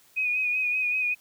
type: tone with vibrato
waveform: sine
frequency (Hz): 2489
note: D#7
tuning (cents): 0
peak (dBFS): -23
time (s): 0.16-1.15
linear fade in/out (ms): 20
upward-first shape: sine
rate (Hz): 5.2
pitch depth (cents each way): 35
effects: white hiss -59 dBFS RMS until 1.2 s